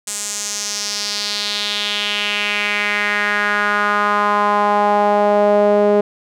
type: tone with band-pass filter sweep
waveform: sawtooth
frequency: 206.4 Hz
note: G#3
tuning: 10 cents flat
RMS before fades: -17 dBFS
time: 0.07-6.01 s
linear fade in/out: 5 ms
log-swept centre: 7900 to 500 Hz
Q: 3.1
effects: none